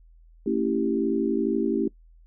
sine chord, A dominant seventh, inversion none, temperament equal with one note detuned, 225.7 / 277.2 / 329.6 / 392 Hz, A3 / C#4 / E4 / G4, +44 / 0 / 0 / 0 cents, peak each -27 dBFS, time 0.46-1.88 s, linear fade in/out 5 ms, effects noise-tail reverb RT60 0.1 s tail -21 dB re dry + added 41 Hz sine -50 dBFS peak until 2.26 s

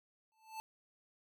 square tone with exponential growth, 880 Hz, A5, in tune, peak -40 dBFS, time 0.32-0.6 s, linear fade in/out 0 ms, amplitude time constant 59 ms, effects none

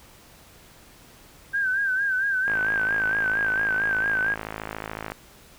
sine tone with vibrato, 1568 Hz, G6, in tune, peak -21 dBFS, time 1.53-4.35 s, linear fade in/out 20 ms, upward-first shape sine, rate 4.4 Hz, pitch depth 75 cents each way
click train, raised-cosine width 0.5 ms, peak -16 dBFS, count 143, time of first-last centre 2.48-5.119 s, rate 53.8 Hz
effects pink hiss -51 dBFS RMS until 5.58 s

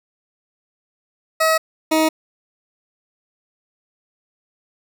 20% pulse tone pair in turn, 640 / 315.8 Hz, D#5 / D#4, +49 / +26 cents, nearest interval octave, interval 1223 cents, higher first, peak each -9 dBFS, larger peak neither, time 1.4-1.58 / 1.91-2.09 s, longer neither, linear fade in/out 10 ms, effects none

